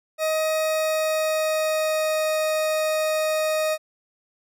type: tone with pitch glide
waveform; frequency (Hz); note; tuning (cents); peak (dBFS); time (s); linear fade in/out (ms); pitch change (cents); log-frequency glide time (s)
40% pulse; 629 to 623.6; D#5 to D#5; +19 to +4; -20; 0.18-3.78; 50; -15; 0.57-2.31
effects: none